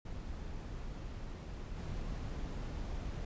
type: noise with level steps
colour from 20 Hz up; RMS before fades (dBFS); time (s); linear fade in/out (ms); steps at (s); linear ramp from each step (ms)
brown; -43 / -40; 0.05-3.25; 5; 1.76; 10
effects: resampled to 16000 Hz